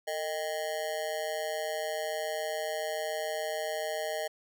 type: tone with amplitude modulation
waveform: square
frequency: 622.3 Hz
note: D#5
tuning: in tune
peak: -28 dBFS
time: 0.07-4.28 s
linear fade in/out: 10 ms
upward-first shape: sine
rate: 167 Hz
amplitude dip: 100%
effects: none